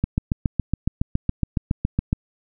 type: click train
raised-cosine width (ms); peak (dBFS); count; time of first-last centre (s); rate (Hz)
5; -7; 16; 0.04-2.129; 7.18
effects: none